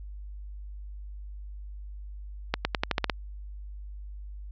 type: accelerating click train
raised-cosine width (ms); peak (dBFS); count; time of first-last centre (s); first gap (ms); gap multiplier
0.3; -8; 8; 2.54-3.098; 110; 0.89
effects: added 50 Hz sine -38 dBFS peak until 4.51 s + resampled to 16000 Hz